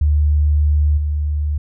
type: tone with level steps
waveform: sine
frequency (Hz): 74.4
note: D2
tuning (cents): +23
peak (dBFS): -11 / -16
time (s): 0.01-1.58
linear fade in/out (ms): 5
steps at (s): 0.97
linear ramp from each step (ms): 10
effects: none